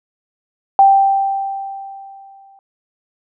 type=tone with exponential decay; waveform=sine; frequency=784 Hz; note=G5; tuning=in tune; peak=-4 dBFS; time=0.79-2.59 s; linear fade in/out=1 ms; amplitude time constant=390 ms; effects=none